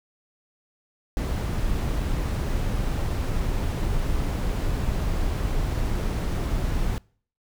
brown noise, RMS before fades -25 dBFS, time 1.17-6.98 s, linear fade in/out 0 ms, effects noise-tail reverb RT60 0.5 s tail -25 dB re dry

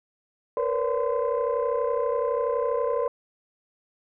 sine tone cluster, 465.9 / 498 / 567 / 1026 Hz, A#4 / B4 / C#5 / C6, -1 / +14 / +39 / -34 cents, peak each -26 / -27 / -27 / -30 dBFS, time 0.57-3.08 s, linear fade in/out 2 ms, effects tanh soft clip ceiling -16 dBFS

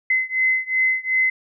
sine beating tone pair, 2046 / 2048.7 Hz, C7 / C7, -39 / -37 cents, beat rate 2.7 Hz, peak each -20 / -21 dBFS, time 0.1-1.3 s, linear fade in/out 5 ms, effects none

